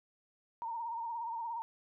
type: tone with vibrato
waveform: sine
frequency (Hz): 925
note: A#5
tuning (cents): -14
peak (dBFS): -36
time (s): 0.62-1.62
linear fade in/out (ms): 0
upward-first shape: sine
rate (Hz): 17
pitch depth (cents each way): 56
effects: none